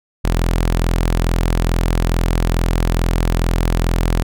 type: tone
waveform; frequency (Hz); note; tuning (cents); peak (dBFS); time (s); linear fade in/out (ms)
sawtooth; 42.32; E1; +46; -10; 0.24-4.23; 10
effects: none